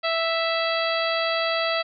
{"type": "harmonic tone", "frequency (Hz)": 659.3, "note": "E5", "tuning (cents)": 0, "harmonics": [1, 2, 3, 4, 5, 6, 7], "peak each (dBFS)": [-25, -28, -30, -31, -32, -33, -33], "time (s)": [0.03, 1.83], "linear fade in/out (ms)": 20, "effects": []}